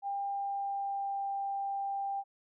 sine tone with pitch glide, 798 to 792 Hz, G5 to G5, +31 to +18 cents, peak -32 dBFS, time 0.02-2.24 s, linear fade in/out 50 ms, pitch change -13 cents, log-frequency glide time 0.19-1.27 s, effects none

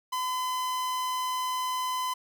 45% pulse tone, 1015 Hz, B5, 47 cents sharp, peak -28 dBFS, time 0.12-2.14 s, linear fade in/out 10 ms, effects none

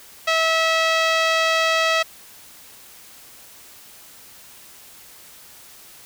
5% pulse tone with low-pass filter, 649 Hz, E5, 27 cents flat, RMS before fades -19 dBFS, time 0.27-2.03 s, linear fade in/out 10 ms, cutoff 3000 Hz, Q 0.67, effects white hiss -45 dBFS RMS until 6.05 s

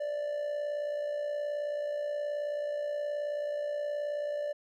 triangle tone with amplitude modulation, 587 Hz, D5, 1 cent flat, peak -27 dBFS, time 0-4.53 s, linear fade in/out 10 ms, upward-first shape sine, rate 58.8 Hz, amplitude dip 50%, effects none

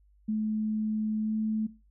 sine tone with pitch glide, 215.8 to 217.6 Hz, A3 to A3, -33 to -19 cents, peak -26 dBFS, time 0.28-1.67 s, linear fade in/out 10 ms, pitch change +14 cents, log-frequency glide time 1.21-1.35 s, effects noise-tail reverb RT60 0.3 s tail -18 dB re dry + added 50 Hz sine -59 dBFS peak until 1.9 s

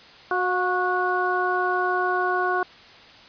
harmonic tone with a mistuned harmonic, 366.6 Hz, F#4, 16 cents flat, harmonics 1 / 2 / 3 / 4, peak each -26 / -26 / -26 / -26 dBFS, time 0.31-2.63 s, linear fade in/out 2 ms, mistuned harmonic 2, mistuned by -31 cents, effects white hiss -47 dBFS RMS until 3.28 s + resampled to 11025 Hz

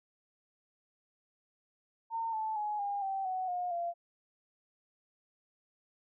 sine tone with pitch steps, 910 / 874.4 / 840.3 / 807.4 / 775.9 / 745.6 / 716.5 / 688.5 Hz, A#5 / A5 / G#5 / G#5 / G5 / F#5 / F5 / F5, -42 / -11 / +20 / -49 / -18 / +13 / +44 / -25 cents, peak -32 dBFS, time 2.1-3.94 s, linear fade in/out 50 ms, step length 230 ms, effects none

